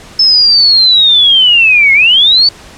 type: linear two-way sweep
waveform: sine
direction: down then up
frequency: 5270 to 2134 to 4588 Hz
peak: -3 dBFS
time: 0.19-2.49 s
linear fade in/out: 5 ms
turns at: 1.93 s
effects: pink hiss -34 dBFS RMS until 2.77 s + low-pass 8000 Hz 12 dB/octave

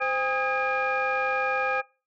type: tone cluster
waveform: sine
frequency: 519 / 805 / 1252 / 1635 / 2413 Hz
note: C5 / G5 / D#6 / G#6 / D7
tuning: -14 / +46 / +10 / -28 / +46 cents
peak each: -29 dBFS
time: 0-1.82 s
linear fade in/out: 20 ms
effects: noise-tail reverb RT60 0.3 s tail -21 dB re dry + tanh soft clip ceiling -16 dBFS

